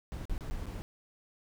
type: noise with dropouts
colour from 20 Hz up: brown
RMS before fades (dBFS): -37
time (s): 0.12-0.82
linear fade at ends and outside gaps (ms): 0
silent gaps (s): 0.254-0.296 / 0.379-0.408 / 0.5-0.51 / 0.657-0.666
effects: none